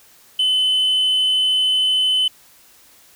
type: tone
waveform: sine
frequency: 3031 Hz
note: F#7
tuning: 41 cents sharp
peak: -12 dBFS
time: 0.39-2.28 s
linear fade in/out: 5 ms
effects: tanh soft clip ceiling -13 dBFS + white hiss -50 dBFS RMS until 3.15 s